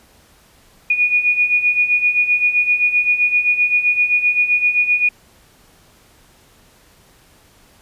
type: beating tone pair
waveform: sine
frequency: 2450 / 2457.7 Hz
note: D#7 / D#7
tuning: -27 / -22 cents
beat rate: 7.7 Hz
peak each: -19 / -14 dBFS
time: 0.9-5.09 s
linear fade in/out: 5 ms
effects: pink hiss -51 dBFS RMS until 7.81 s + resampled to 32000 Hz